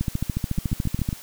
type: two click trains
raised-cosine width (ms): 5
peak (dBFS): -14 / -11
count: 5 / 16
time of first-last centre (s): 0.58-1.129 / 0.01-1.089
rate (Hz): 7.29 / 13.9
effects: white hiss -43 dBFS RMS until 1.22 s